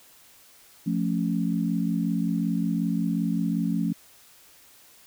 sine chord, F augmented, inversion none, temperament equal, 174.61 / 220 / 277.2 Hz, F3 / A3 / C#4, 0 / 0 / 0 cents, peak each -26 / -27 / -29 dBFS, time 0.86-3.93 s, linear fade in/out 10 ms, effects white hiss -54 dBFS RMS until 5.06 s

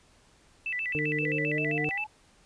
sine tone with vibrato, 2287 Hz, D7, 47 cents flat, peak -29 dBFS, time 0.66-2.04 s, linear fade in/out 2 ms, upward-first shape square, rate 7.6 Hz, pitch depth 250 cents each way
harmonic tone, 151 Hz, D3, 48 cents sharp, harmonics 1 / 2 / 3, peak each -33 / -33 / -33 dBFS, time 0.95-1.89 s, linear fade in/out 0 ms
sine exponential sweep, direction up, 477.2 to 866 Hz, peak -38 dBFS, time 1.21-2.07 s, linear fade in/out 10 ms
effects pink hiss -61 dBFS RMS until 2.45 s + resampled to 22050 Hz

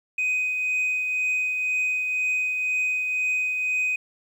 sine tone with tremolo, 2505 Hz, D#7, 11 cents sharp, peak -18 dBFS, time 0.18-3.96 s, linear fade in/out 5 ms, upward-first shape triangle, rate 2 Hz, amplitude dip 45%, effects tanh soft clip ceiling -20 dBFS + 9-bit

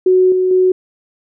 sine tone with level steps, 370 Hz, F#4, in tune, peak -7 / -11 / -8 dBFS, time 0.06-0.72 s, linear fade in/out 5 ms, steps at 0.32 / 0.51 s, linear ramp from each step 2 ms, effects none

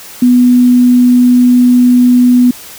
sine tone, 246.9 Hz, B3, in tune, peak -3 dBFS, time 0.22-2.51 s, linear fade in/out 5 ms, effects white hiss -31 dBFS RMS until 2.78 s

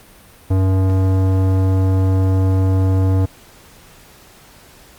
sine tone with tanh clipping, 94.7 Hz, F#2, 41 cents sharp, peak -14 dBFS, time 0.5-3.26 s, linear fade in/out 10 ms, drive 17 dB, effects pink hiss -45 dBFS RMS until 4.98 s + Opus 48 kbps

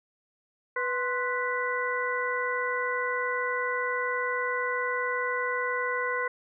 harmonic tone with a mistuned harmonic, 493.9 Hz, B4, in tune, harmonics 1 / 2 / 3 / 4, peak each -32 / -32 / -32 / -32 dBFS, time 0.76-6.28 s, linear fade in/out 5 ms, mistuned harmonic 2, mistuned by +94 cents, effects none

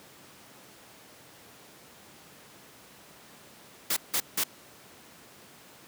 white noise bursts, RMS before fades -27 dBFS, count 3, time 3.9-4.438 s, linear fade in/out 5 ms, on 66 ms, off 170 ms, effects pink hiss -52 dBFS RMS until 5.87 s + high-pass 150 Hz 12 dB/octave

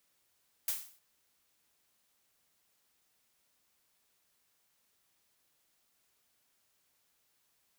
blue noise with exponential decay, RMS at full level -30 dBFS, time 0.68-0.99 s, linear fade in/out 2 ms, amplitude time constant 67 ms, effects white hiss -75 dBFS RMS until 7.78 s

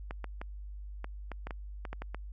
clicks, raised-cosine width 0.5 ms, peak -24 dBFS, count 11, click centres 0.109 / 0.243 / 0.415 / 1.044 / 1.317 / 1.47 / 1.508 / 1.852 / 1.93 / 2.02 / 2.146 s, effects added 50 Hz sine -40 dBFS peak until 2.32 s + MP3 96 kbps

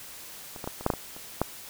clicks, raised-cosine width 1 ms, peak -26 / -21 / -17 / -24 / -8 / -9 / -19 / -29 / -9 dBFS, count 9, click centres 0.562 / 0.642 / 0.675 / 0.81 / 0.864 / 0.902 / 0.937 / 1.165 / 1.416 s, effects white hiss -44 dBFS RMS until 1.69 s

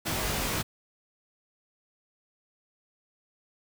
pink noise with comb filter, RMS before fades -30 dBFS, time 0.05-0.63 s, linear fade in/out 20 ms, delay 19 ms, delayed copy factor +1, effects none

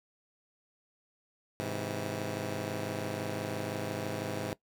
10% pulse chord, Ab augmented, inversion none, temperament just, 103.83 / 129.78 / 162.23 Hz, Ab2 / C3 / E3, 0 / -14 / -27 cents, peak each -29 / -32 / -32 dBFS, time 1.6-4.53 s, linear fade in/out 0 ms, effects noise-tail reverb RT60 0.1 s tail -19 dB re dry

